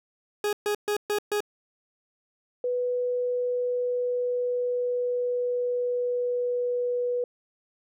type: tone bursts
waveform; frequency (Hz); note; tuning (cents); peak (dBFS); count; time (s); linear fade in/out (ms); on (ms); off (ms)
40% pulse; 415.3; G#4; 0; -23; 5; 0.44-1.405; 2; 89; 130
type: tone with pitch glide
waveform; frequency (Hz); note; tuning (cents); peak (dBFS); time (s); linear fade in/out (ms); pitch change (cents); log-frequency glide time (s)
sine; 493.9 to 489.4; B4 to B4; 0 to -16; -24; 2.64-7.24; 2; -16; 2.76-7.09
effects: none